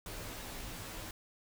pink noise with comb filter, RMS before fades -44 dBFS, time 0.06-1.11 s, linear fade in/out 2 ms, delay 14 ms, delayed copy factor -0.8, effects none

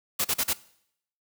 white noise bursts, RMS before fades -25 dBFS, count 4, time 0.19-0.534 s, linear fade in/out 10 ms, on 56 ms, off 40 ms, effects noise-tail reverb RT60 0.7 s tail -20 dB re dry

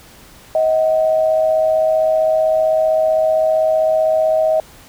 sine tone pair together, 633 / 748.6 Hz, D#5 / F#5, +30 / +20 cents, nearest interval minor third, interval 290 cents, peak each -12 / -22 dBFS, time 0.55-4.6 s, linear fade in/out 2 ms, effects pink hiss -43 dBFS RMS until 4.88 s

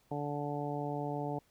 harmonic tone, 145.4 Hz, D3, 17 cents flat, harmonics 1 / 2 / 3 / 4 / 5 / 6, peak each -39 / -40 / -41 / -43 / -41 / -43 dBFS, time 0.11-1.39 s, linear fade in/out 5 ms, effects pink hiss -70 dBFS RMS until 1.5 s

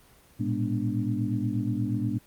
sine tone cluster, 111.8 / 120.2 / 204.5 / 245.6 / 293.8 Hz, A2 / B2 / G#3 / B3 / D4, +28 / -46 / -26 / -9 / +1 cents, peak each -30 / -32 / -32 / -32 / -32 dBFS, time 0.39-2.19 s, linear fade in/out 20 ms, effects pink hiss -57 dBFS RMS until 2.26 s + Opus 24 kbps

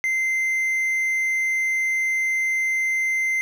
triangle tone, 2078 Hz, C7, 12 cents flat, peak -18 dBFS, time 0.04-3.41 s, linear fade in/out 0 ms, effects none

